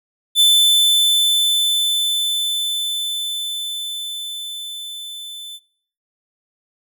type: tone with level ramp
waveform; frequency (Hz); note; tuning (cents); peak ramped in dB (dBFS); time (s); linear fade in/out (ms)
45% pulse; 3520; A7; 0; -9 to -31; 0.35-5.6; 50
effects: noise-tail reverb RT60 0.7 s tail -26 dB re dry